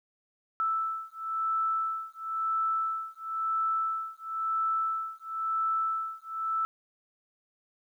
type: beating tone pair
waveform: sine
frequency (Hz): 1318.5 / 1319.48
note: E6 / E6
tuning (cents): 0 / +1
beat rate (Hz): 0.98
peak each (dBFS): -31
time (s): 0.6-6.65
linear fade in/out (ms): 0
effects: 11-bit